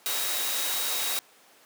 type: tone in noise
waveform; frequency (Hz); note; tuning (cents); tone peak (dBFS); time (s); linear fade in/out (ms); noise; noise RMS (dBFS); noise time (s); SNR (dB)
sine; 3806; A#7; +35; -35; 0.06-1.19; 0; white; -29; 0.06-1.19; -9
effects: pink hiss -56 dBFS RMS until 1.65 s + high-pass 400 Hz 12 dB/octave